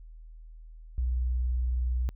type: tone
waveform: sine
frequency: 61.5 Hz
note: B1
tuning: 7 cents flat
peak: -25 dBFS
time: 0.98-2.09 s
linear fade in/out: 0 ms
effects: added 40 Hz sine -44 dBFS peak until 2.15 s